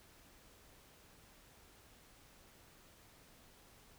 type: silence
effects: pink hiss -63 dBFS RMS until 3.98 s